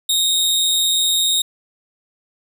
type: tone with amplitude modulation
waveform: sawtooth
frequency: 3729 Hz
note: A#7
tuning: in tune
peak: -10 dBFS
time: 0.09-1.42 s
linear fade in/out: 5 ms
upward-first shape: sine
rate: 175 Hz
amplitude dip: 40%
effects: none